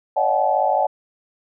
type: tone cluster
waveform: sine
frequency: 562 / 616 / 714 / 753 / 858 Hz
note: C#5 / D#5 / F5 / F#5 / A5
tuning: +24 / -17 / +38 / +30 / -44 cents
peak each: -23 / -23 / -27 / -20 / -21 dBFS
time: 0.16-0.87 s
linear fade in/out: 10 ms
effects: none